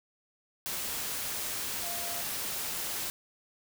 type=tone in noise; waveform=sine; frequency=692 Hz; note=F5; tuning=16 cents flat; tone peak=-42 dBFS; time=1.83-2.21 s; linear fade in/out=0 ms; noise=white; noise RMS=-35 dBFS; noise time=0.66-3.1 s; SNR=-10 dB; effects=none